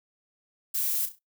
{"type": "noise with echo", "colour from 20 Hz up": "violet", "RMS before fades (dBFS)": -28, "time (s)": [0.74, 1.06], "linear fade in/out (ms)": 10, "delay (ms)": 33, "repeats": 4, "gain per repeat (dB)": -9, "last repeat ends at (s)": 1.192, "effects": ["noise-tail reverb RT60 0.2 s tail -26 dB re dry"]}